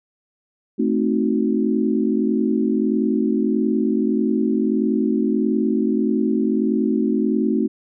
sine chord, A diminished seventh, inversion none, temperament equal, 220 / 261.6 / 311.1 / 370 Hz, A3 / C4 / Eb4 / Gb4, 0 / 0 / 0 / 0 cents, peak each -20 / -22 / -23 / -24 dBFS, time 0.78-7.68 s, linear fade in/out 20 ms, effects none

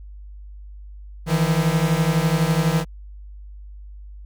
45% pulse beating tone pair, 155.56 / 167.56 Hz, D#3 / E3, 0 / +29 cents, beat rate 12 Hz, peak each -20 dBFS, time 1.26-2.85 s, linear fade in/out 50 ms, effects added 50 Hz sine -36 dBFS peak until 4.25 s

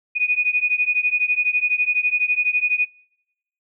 sine beating tone pair, 2467 / 2479 Hz, D#7 / D#7, -15 / -7 cents, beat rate 12 Hz, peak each -20 dBFS, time 0.15-2.86 s, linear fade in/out 20 ms, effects noise-tail reverb RT60 0.8 s tail -26 dB re dry

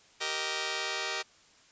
5% pulse chord, Eb major, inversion first, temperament just, 388.9 / 466.7 / 622.3 Hz, G4 / Bb4 / Eb5, -14 / +2 / 0 cents, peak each -25 dBFS, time 0.2-1.23 s, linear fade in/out 20 ms, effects white hiss -60 dBFS RMS until 1.71 s + resampled to 16000 Hz

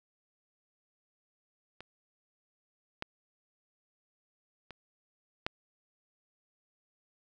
clicks, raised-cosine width 0.3 ms, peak -29 / -19 / -29 / -15 dBFS, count 4, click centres 1.806 / 3.024 / 4.707 / 5.465 s, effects none

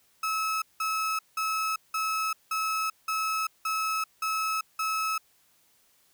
35% pulse tone bursts, 1295 Hz, E6, 31 cents flat, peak -25 dBFS, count 9, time 0.23-5.18 s, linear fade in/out 5 ms, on 390 ms, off 180 ms, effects white hiss -65 dBFS RMS until 6.13 s

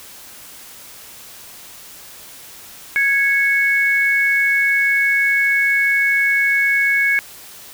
sine tone pair together, 1659 / 2207 Hz, G#6 / C#7, -2 / -8 cents, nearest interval perfect fourth, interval 494 cents, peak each -17 / -15 dBFS, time 2.96-7.19 s, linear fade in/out 0 ms, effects white hiss -39 dBFS RMS until 7.73 s

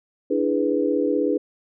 sine chord, E dominant seventh, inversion third, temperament equal, 293.7 / 329.6 / 415.3 / 493.9 Hz, D4 / E4 / G#4 / B4, 0 / 0 / 0 / 0 cents, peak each -23 / -26 / -24 / -24 dBFS, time 0.3-1.38 s, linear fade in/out 10 ms, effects none

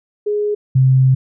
sine tone pair in turn, 416.4 / 131.16 Hz, G#4 / C3, +5 / +5 cents, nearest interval octave + minor sixth, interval 2000 cents, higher first, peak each -15 / -8 dBFS, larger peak second, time 0.26-0.55 / 0.75-1.15 s, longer second, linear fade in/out 10 ms, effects none

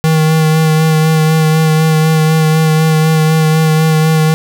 square tone with vibrato, 157.8 Hz, D#3, 25 cents sharp, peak -8 dBFS, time 0.04-4.34 s, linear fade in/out 0 ms, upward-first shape sine, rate 4 Hz, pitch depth 19 cents each way, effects none

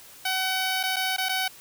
10% pulse tone with dropouts, 755 Hz, F#5, 35 cents sharp, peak -16 dBFS, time 0.25-1.48 s, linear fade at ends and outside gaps 5 ms, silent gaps 0.831-0.835 / 0.961-0.965 / 1.165-1.181 / 1.287-1.292 s, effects white hiss -48 dBFS RMS until 1.6 s

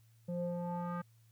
square tone with low-pass filter sweep, 174.61 Hz, F3, in tune, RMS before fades -38 dBFS, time 0.28-1.02 s, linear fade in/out 10 ms, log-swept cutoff 420 to 1400 Hz, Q 4, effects added 113 Hz sine -62 dBFS peak until 1.31 s + white hiss -74 dBFS RMS until 1.31 s

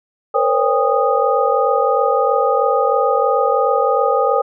sine tone cluster, 463.5 / 510 / 553 / 802 / 1240 Hz, A#4 / C5 / C#5 / G5 / D#6, -10 / -44 / -4 / +39 / -6 cents, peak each -19 dBFS, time 0.34-4.42 s, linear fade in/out 10 ms, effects none

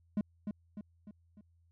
triangle tone with echo, 208 Hz, G#3, 3 cents sharp, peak -26 dBFS, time 0.17-0.21 s, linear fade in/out 2 ms, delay 300 ms, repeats 4, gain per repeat -6 dB, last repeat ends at 1.41 s, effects added 84 Hz sine -65 dBFS peak until 1.71 s

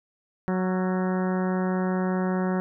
harmonic tone with a mistuned harmonic, 185 Hz, F#3, in tune, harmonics 1 / 2 / 3 / 4 / 5 / 6 / 7 / 8 / 9 / 10, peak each -24 / -30 / -34 / -36 / -38 / -40 / -41 / -42 / -43 / -44 dBFS, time 0.48-2.6 s, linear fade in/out 0 ms, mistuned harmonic 7, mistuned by +57 cents, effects none

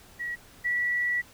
sine tone pair in turn, 1920 / 1946.8 Hz, B6 / B6, -49 / -25 cents, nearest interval unison, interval 24 cents, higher second, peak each -30 / -24 dBFS, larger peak second, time 0.19-0.36 / 0.64-1.22 s, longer second, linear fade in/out 20 ms, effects pink hiss -53 dBFS RMS until 1.33 s

